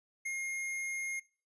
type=tone; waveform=square; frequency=2137 Hz; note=C7; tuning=36 cents sharp; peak=-35 dBFS; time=0.25-1.2 s; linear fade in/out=10 ms; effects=noise-tail reverb RT60 0.4 s tail -22 dB re dry + resampled to 24000 Hz